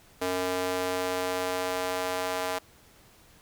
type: tone with high-pass filter sweep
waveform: square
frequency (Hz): 91.6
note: F#2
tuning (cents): -17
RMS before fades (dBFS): -30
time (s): 0.21-2.59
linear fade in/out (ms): 10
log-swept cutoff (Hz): 420 to 640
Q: 1.4
effects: pink hiss -57 dBFS RMS until 3.41 s